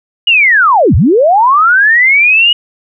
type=linear two-way sweep; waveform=sine; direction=down then up; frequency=2922 to 61.74 to 2922 Hz; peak=-4 dBFS; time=0.27-2.53 s; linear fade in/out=5 ms; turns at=0.95 s; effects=none